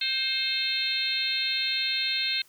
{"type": "harmonic tone with a mistuned harmonic", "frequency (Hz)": 523.3, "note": "C5", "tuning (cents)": 0, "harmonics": [3, 4, 5, 6, 7, 8], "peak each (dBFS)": [-38, -34, -32, -36, -30, -29], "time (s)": [0.01, 2.42], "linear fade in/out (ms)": 5, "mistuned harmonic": 4, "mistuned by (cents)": 34, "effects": ["white hiss -59 dBFS RMS until 2.48 s"]}